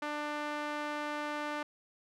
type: tone with band-pass filter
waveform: sawtooth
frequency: 297 Hz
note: D4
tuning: 20 cents sharp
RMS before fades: -37 dBFS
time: 0.02-1.63 s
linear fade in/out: 5 ms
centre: 1300 Hz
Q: 0.85
effects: none